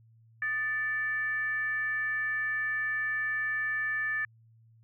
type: tone with frequency modulation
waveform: sine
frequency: 1760 Hz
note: A6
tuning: in tune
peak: -28 dBFS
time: 0.42-4.25 s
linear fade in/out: 2 ms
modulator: 530 Hz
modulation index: 0.38
effects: added 113 Hz sine -57 dBFS peak until 4.83 s